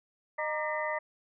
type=tone cluster; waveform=sine; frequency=613 / 933 / 1189 / 1828 / 2008 Hz; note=D#5 / A#5 / D6 / A#6 / B6; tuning=-26 / +1 / +21 / -34 / +28 cents; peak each=-34 / -36 / -39 / -38 / -37 dBFS; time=0.38-0.99 s; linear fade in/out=10 ms; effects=none